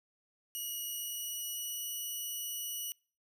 5% pulse tone with pitch glide, 2908 to 2935 Hz, F#7 to F#7, -31 to -15 cents, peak -29 dBFS, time 0.55-2.92 s, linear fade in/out 0 ms, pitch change +16 cents, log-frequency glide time 0.88-1.85 s, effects noise-tail reverb RT60 0.4 s tail -25 dB re dry

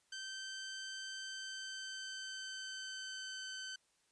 15% pulse tone with pitch glide, 1550 to 1532.2 Hz, G6 to G6, -20 to -40 cents, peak -37 dBFS, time 0.12-3.76 s, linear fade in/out 5 ms, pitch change -20 cents, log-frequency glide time 1.2-3.49 s, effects white hiss -75 dBFS RMS until 4.11 s + resampled to 22050 Hz

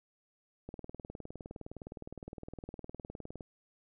click train, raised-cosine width 2 ms, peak -30 dBFS, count 54, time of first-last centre 0.69-3.408 s, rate 19.5 Hz, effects none

